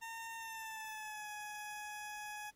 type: tone with pitch glide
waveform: 20% pulse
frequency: 911 to 840.2 Hz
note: A#5 to G#5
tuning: -40 to +20 cents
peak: -39 dBFS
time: 0.01-2.51 s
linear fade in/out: 20 ms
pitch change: -140 cents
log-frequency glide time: 0.37-1.29 s
effects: pink hiss -75 dBFS RMS until 2.55 s + AAC 48 kbps